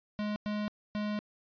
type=tone bursts at uneven times; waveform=square; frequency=209.5 Hz; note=G#3; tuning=15 cents sharp; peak=-32 dBFS; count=3; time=0.19-0.36 / 0.46-0.68 / 0.95-1.19 s; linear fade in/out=0 ms; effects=resampled to 11025 Hz